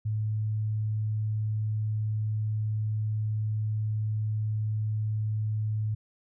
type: tone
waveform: sine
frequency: 107.7 Hz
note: A2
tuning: 37 cents flat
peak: -26 dBFS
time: 0.05-5.95 s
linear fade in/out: 10 ms
effects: none